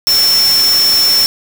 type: tone in noise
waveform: sine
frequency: 5400 Hz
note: E8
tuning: 41 cents sharp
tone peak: -8 dBFS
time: 0.07-1.26 s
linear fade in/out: 0 ms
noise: white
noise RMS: -18 dBFS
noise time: 0.07-1.26 s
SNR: +7 dB
effects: none